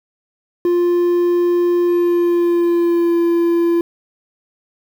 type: tone with pitch glide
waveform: triangle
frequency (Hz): 350 to 340.6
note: F4 to F4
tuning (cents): +4 to -43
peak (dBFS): -10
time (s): 0.65-3.81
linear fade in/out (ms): 2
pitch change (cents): -47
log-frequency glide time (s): 1.87-3.17
effects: 7-bit